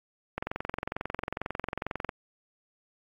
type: click train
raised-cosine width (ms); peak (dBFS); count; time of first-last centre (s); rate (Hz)
0.5; -16; 39; 0.38-2.092; 22.2
effects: AAC 64 kbps